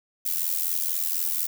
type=noise with amplitude modulation; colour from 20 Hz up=violet; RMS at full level=-23 dBFS; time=0.25-1.47 s; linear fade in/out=10 ms; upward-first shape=sine; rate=84.1 Hz; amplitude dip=80%; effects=none